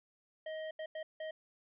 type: tone bursts at uneven times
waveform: square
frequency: 629 Hz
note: D#5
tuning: 19 cents sharp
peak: -40 dBFS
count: 4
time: 0.46-0.71 / 0.79-0.86 / 0.95-1.03 / 1.2-1.31 s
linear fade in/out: 5 ms
effects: resampled to 8000 Hz